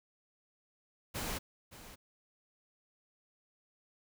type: noise with echo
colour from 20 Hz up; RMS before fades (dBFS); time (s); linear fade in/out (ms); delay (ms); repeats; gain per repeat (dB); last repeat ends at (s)
pink; -38; 1.14-1.39; 20; 570; 1; -14; 1.96
effects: none